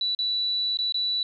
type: tone with dropouts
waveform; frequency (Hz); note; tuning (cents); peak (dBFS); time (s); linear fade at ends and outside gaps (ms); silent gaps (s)
sine; 3951; B7; 0; -23; 0.01-1.23; 2; 0.149-0.189 / 0.772-0.788 / 0.923-0.943
effects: none